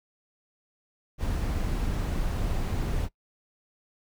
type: noise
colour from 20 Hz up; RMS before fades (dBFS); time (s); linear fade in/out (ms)
brown; -28; 1.18-3.09; 50
effects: noise-tail reverb RT60 0.1 s tail -21 dB re dry